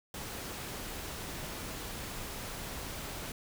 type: noise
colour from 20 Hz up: pink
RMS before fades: -41 dBFS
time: 0.14-3.32 s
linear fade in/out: 2 ms
effects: none